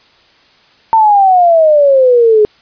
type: exponential sweep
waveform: sine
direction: down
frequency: 910 to 416.2 Hz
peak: -4 dBFS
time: 0.93-2.45 s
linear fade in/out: 0 ms
effects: white hiss -47 dBFS RMS until 2.61 s + resampled to 11025 Hz